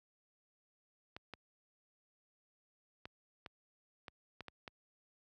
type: clicks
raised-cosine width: 0.3 ms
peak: -30 dBFS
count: 8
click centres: 1.165 / 1.337 / 3.055 / 3.462 / 4.082 / 4.407 / 4.483 / 4.678 s
effects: high-pass 60 Hz 12 dB/octave